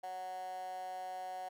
15% pulse tone with high-pass filter, 185 Hz, F#3, in tune, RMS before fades -43 dBFS, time 0.03-1.49 s, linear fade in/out 10 ms, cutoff 700 Hz, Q 9.5, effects none

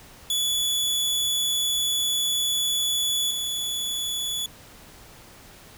sawtooth tone pair in turn, 3428 / 3428 Hz, A7 / A7, -46 / -46 cents, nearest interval unison, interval 0 cents, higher neither, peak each -19 / -23 dBFS, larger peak first, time 0.3-3.31 / 3.31-4.46 s, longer first, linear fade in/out 2 ms, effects pink hiss -48 dBFS RMS until 5.77 s

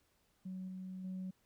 sine tone with level steps, 186.4 Hz, F#3, 13 cents sharp, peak -40 / -42 / -38 dBFS, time 0.45-1.31 s, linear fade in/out 10 ms, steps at 0.68 / 1.04 s, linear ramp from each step 5 ms, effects tanh soft clip ceiling -37 dBFS + pink hiss -75 dBFS RMS until 1.45 s

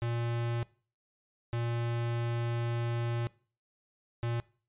square tone bursts at uneven times, 117.9 Hz, A#2, 20 cents sharp, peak -31 dBFS, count 3, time 0.02-0.63 / 1.53-3.27 / 4.23-4.4 s, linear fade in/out 0 ms, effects noise-tail reverb RT60 0.4 s tail -21 dB re dry + resampled to 8000 Hz

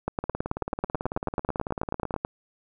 two click trains, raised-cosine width 1 ms, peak -16 / -12 dBFS, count 36 / 21, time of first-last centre 0.24-2.163 / 0.08-2.249 s, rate 18.2 / 9.22 Hz, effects none

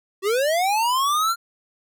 square linear sweep, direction up, 370 to 1396.9 Hz, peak -19 dBFS, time 0.22-1.36 s, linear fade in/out 50 ms, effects none

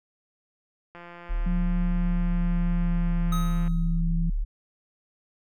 click train, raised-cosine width 0.5 ms, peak -29 dBFS, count 473, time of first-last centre 0.95-3.678 s, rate 173 Hz
sine tone, 36 Hz, D1, 34 cents flat, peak -23 dBFS, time 1.29-4.45 s, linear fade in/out 20 ms
sine tone with pitch glide, 177.1 to 167.16 Hz, F3 to E3, +24 to +24 cents, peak -25 dBFS, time 1.46-4.3 s, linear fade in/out 5 ms, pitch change -100 cents, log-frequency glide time 1.92-3.89 s
square tone with exponential decay, 1267 Hz, D#6, 31 cents sharp, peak -30 dBFS, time 3.32-4.01 s, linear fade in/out 5 ms, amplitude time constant 150 ms
effects none

